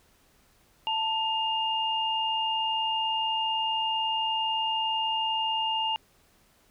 sine tone pair together, 888.9 / 2822 Hz, A5 / F7, +17 / +17 cents, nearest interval octave + minor sixth, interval 2000 cents, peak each -28 dBFS, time 0.87-5.96 s, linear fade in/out 0 ms, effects pink hiss -63 dBFS RMS until 6.7 s

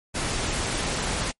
pink noise, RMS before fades -27 dBFS, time 0.14-1.32 s, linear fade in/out 20 ms, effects noise-tail reverb RT60 0.1 s tail -25 dB re dry + MP3 48 kbps

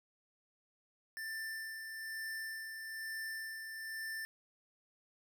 square tone with tremolo, 1778 Hz, A6, 18 cents sharp, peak -40 dBFS, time 1.17-4.25 s, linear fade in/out 0 ms, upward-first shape sine, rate 1.1 Hz, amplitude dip 40%, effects none

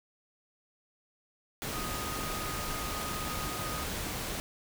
sine tone in noise, 1244.5 Hz, D#6, in tune, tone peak -40 dBFS, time 1.73-3.84 s, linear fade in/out 0 ms, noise pink, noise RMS -36 dBFS, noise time 1.62-4.4 s, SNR -7 dB, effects none

